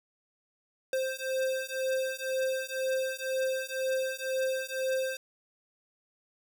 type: beating tone pair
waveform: square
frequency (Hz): 523.3 / 525.3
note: C5 / C5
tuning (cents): 0 / +7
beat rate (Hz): 2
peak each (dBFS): -33 / -33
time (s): 0.93-5.17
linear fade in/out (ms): 2
effects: none